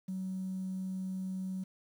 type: tone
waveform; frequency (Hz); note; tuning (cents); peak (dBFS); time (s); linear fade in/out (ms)
triangle; 187.8; F#3; +26; -31; 0.08-1.64; 10
effects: tanh soft clip ceiling -32 dBFS + 10-bit